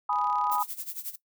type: chord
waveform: sine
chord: G# minor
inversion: none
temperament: equal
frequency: 830.6 / 987.8 / 1244.5 Hz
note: G#5 / B5 / D#6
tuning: 0 / 0 / 0 cents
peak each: -29 dBFS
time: 0.09-0.63 s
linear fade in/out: 5 ms
type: click train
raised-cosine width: 0.2 ms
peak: -31 dBFS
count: 17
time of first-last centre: 0.13-0.583 s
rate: 35.3 Hz
type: noise with tremolo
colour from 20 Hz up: violet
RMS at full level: -34 dBFS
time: 0.51-1.16 s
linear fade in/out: 10 ms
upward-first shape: sine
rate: 11 Hz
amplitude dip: 85%
effects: noise-tail reverb RT60 0.1 s tail -18 dB re dry